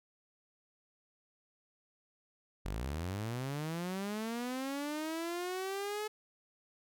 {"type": "linear sweep", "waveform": "sawtooth", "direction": "up", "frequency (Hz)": [42.77, 429.9], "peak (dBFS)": -32, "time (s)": [2.65, 6.08], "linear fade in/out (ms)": 10, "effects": []}